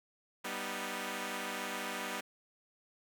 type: chord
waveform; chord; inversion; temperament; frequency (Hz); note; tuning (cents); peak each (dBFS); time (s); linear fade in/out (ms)
5% pulse; G augmented; none; equal; 196 / 246.9 / 311.1; G3 / B3 / D#4; 0 / 0 / 0; -30 / -29 / -32; 0.44-2.21; 10
effects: none